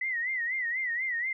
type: tone with vibrato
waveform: sine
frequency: 1974 Hz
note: B6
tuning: 1 cent flat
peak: -28 dBFS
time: 0.01-1.33 s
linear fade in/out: 5 ms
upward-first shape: sine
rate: 4.1 Hz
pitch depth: 120 cents each way
effects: none